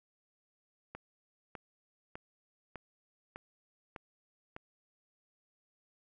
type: click train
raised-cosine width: 0.5 ms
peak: -28 dBFS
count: 7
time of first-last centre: 0.95-4.564 s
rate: 1.66 Hz
effects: none

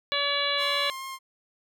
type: harmonic tone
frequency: 570 Hz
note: C#5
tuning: 48 cents sharp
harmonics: 1 / 2 / 3 / 4 / 5 / 6 / 7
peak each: -32 / -32 / -33 / -32 / -33 / -31 / -30 dBFS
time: 0.12-0.9 s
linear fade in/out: 0 ms
type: tone with vibrato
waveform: sawtooth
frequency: 1064 Hz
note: C6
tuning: 29 cents sharp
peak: -31 dBFS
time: 0.57-1.19 s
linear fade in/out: 50 ms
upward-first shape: sine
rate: 4.6 Hz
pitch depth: 9 cents each way
effects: none

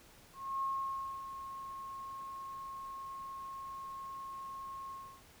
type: tone with ADSR envelope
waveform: sine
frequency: 1081 Hz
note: C#6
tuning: 44 cents flat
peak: -32 dBFS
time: 0.33-5.23 s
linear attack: 290 ms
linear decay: 590 ms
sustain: -10 dB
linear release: 320 ms
effects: pink hiss -60 dBFS RMS until 5.4 s

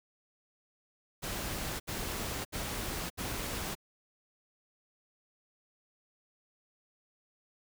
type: noise bursts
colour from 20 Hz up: pink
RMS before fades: -37 dBFS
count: 4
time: 1.22-3.753 s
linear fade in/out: 20 ms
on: 580 ms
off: 71 ms
effects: none

